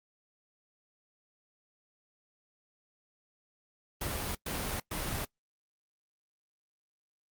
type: noise bursts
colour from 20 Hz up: pink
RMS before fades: -35 dBFS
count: 3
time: 4.01-5.25 s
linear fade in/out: 5 ms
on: 340 ms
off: 110 ms
effects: noise-tail reverb RT60 0.1 s tail -22 dB re dry + Opus 32 kbps